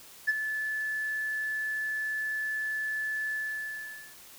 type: tone with ADSR envelope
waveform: sine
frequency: 1735 Hz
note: A6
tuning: 25 cents flat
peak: -18 dBFS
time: 0.27-4.16 s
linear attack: 21 ms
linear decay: 28 ms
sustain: -11 dB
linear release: 840 ms
effects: tanh soft clip ceiling -20 dBFS + white hiss -51 dBFS RMS until 4.38 s